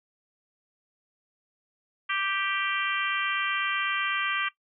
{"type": "harmonic tone", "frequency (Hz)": 392, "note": "G4", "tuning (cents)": 0, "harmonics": [3, 4, 5, 6, 7, 8], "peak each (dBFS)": [-31, -32, -33, -34, -34, -35], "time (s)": [2.09, 4.49], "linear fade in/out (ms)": 10, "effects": ["noise-tail reverb RT60 0.1 s tail -17 dB re dry"]}